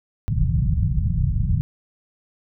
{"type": "low-pass noise", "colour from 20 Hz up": "white", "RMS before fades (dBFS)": -20, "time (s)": [0.28, 1.61], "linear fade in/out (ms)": 0, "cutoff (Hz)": 160, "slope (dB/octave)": 48, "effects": []}